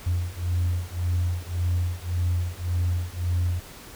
sine beating tone pair, 87.1 / 88.9 Hz, F2 / F2, -4 / +31 cents, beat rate 1.8 Hz, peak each -25 dBFS, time 0.06-3.6 s, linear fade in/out 10 ms, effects tanh soft clip ceiling -17 dBFS + pink hiss -44 dBFS RMS until 3.95 s

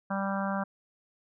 harmonic tone, 196 Hz, G3, in tune, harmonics 1 / 3 / 4 / 5 / 6 / 7 / 8, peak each -31 / -36 / -37 / -38 / -39 / -39 / -40 dBFS, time 0.1-0.64 s, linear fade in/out 10 ms, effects none

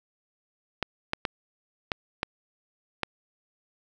clicks, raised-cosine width 0.3 ms, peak -10 dBFS, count 6, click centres 0.827 / 1.134 / 1.252 / 1.918 / 2.231 / 3.033 s, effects none

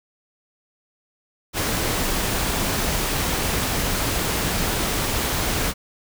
pink noise, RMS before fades -23 dBFS, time 1.53-5.74 s, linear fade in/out 50 ms, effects none

